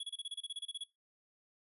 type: tone bursts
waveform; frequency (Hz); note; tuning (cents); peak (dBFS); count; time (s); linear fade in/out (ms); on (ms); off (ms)
square; 3365; G#7; +22; -39; 14; 0-0.839; 5; 33; 29
effects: noise-tail reverb RT60 0.2 s tail -21 dB re dry + resampled to 32000 Hz